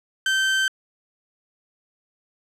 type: tone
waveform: 30% pulse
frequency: 1551 Hz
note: G6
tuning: 19 cents flat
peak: -16 dBFS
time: 0.26-0.68 s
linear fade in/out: 2 ms
effects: low-pass 8000 Hz 12 dB/octave